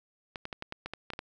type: clicks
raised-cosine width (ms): 0.3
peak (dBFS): -21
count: 10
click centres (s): 0.358 / 0.454 / 0.528 / 0.624 / 0.724 / 0.86 / 0.936 / 1.103 / 1.135 / 1.191
effects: none